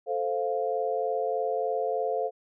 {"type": "chord", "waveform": "sine", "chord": "F major", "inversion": "first", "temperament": "equal", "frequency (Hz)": [440, 523.3, 698.5], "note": ["A4", "C5", "F5"], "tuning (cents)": [0, 0, 0], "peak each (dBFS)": -30, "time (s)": [0.06, 2.31], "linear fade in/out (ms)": 50, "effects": []}